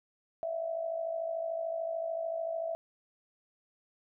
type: tone with amplitude modulation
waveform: sine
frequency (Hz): 659.3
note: E5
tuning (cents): 0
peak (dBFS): -29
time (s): 0.43-2.75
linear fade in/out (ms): 0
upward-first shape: sine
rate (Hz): 53.5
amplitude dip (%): 65
effects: none